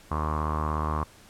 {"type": "tone with low-pass filter", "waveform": "sawtooth", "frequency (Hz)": 76.8, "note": "D#2", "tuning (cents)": -22, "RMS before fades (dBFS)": -28, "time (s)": [0.11, 1.04], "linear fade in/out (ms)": 5, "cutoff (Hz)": 1100, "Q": 8.7, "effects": ["pink hiss -53 dBFS RMS until 1.29 s", "low-pass 12000 Hz 12 dB/octave"]}